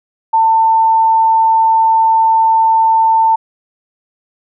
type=tone; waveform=sine; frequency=895 Hz; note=A5; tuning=29 cents sharp; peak=-7 dBFS; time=0.33-3.36 s; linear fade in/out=10 ms; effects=none